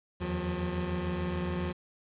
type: tone cluster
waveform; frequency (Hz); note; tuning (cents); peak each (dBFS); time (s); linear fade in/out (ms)
25% pulse; 79.3 / 86.2 / 178.8; D#2 / F2 / F3; +33 / -22 / +41; -32 / -36 / -29; 0.2-1.73; 20
effects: resampled to 8000 Hz + 9-bit